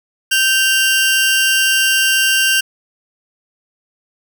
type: tone pair together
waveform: sawtooth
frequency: 1556 / 2791 Hz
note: G6 / F7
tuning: -13 / -2 cents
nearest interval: minor seventh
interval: 1011 cents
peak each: -11 dBFS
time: 0.31-2.61 s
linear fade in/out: 10 ms
effects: none